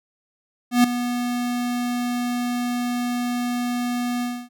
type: tone with ADSR envelope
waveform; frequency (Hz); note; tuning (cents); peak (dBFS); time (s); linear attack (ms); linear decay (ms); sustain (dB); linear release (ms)
square; 243.8; B3; -22; -11; 0.71-4.49; 130; 5; -12; 270
effects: none